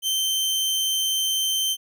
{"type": "tone", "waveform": "sawtooth", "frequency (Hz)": 3108, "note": "G7", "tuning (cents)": -16, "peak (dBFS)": -18, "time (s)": [0.02, 1.77], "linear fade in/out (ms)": 50, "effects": []}